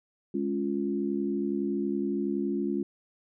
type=chord; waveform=sine; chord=Db major; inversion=second; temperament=equal; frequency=207.7 / 277.2 / 349.2 Hz; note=Ab3 / Db4 / F4; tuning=0 / 0 / 0 cents; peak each=-31 dBFS; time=0.34-2.83 s; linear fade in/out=5 ms; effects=none